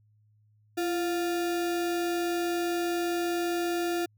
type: tone with sample-and-hold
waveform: sine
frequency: 342.6 Hz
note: F4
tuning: 33 cents flat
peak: -26 dBFS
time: 0.77-4.06 s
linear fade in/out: 10 ms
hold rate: 1050 Hz
effects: added 106 Hz sine -61 dBFS peak until 4.17 s